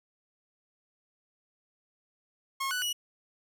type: tone with pitch steps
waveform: sawtooth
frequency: 1083 / 1486 / 2924 Hz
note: C#6 / F#6 / F#7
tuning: -41 / +7 / -21 cents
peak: -26 dBFS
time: 2.6-2.93 s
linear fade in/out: 10 ms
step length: 110 ms
effects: none